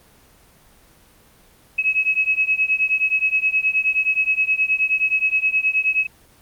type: beating tone pair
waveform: sine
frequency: 2561 / 2570.5 Hz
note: D#7 / E7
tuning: +49 / -44 cents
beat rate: 9.5 Hz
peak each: -19 / -20 dBFS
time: 1.78-6.07 s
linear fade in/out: 10 ms
effects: pink hiss -52 dBFS RMS until 6.41 s + Opus 24 kbps